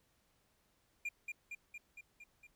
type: tone with echo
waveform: triangle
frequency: 2400 Hz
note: D7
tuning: 37 cents sharp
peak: -35 dBFS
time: 1.05-1.09 s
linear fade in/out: 5 ms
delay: 230 ms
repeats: 6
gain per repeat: -3 dB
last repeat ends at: 2.47 s
effects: pink hiss -75 dBFS RMS until 2.55 s